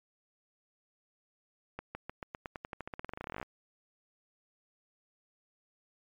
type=accelerating click train; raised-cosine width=0.5 ms; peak=-24 dBFS; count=28; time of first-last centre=1.79-3.428 s; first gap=160 ms; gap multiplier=0.91; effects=MP3 96 kbps